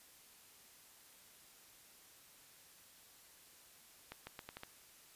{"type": "accelerating click train", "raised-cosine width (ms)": 0.3, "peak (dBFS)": -30, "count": 6, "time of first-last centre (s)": [4.12, 4.634], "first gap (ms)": 150, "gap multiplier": 0.81, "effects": ["white hiss -62 dBFS RMS until 5.15 s", "resampled to 32000 Hz"]}